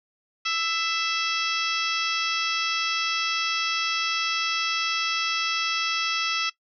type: harmonic tone with a mistuned harmonic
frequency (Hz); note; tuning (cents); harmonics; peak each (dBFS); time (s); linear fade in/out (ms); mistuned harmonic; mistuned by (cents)
659.3; E5; 0; 2 / 3 / 4 / 5 / 6 / 7 / 8 / 9; -29 / -34 / -29 / -31 / -36 / -36 / -32 / -39; 0.45-6.5; 10; 3; +24
effects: noise-tail reverb RT60 0.1 s tail -18 dB re dry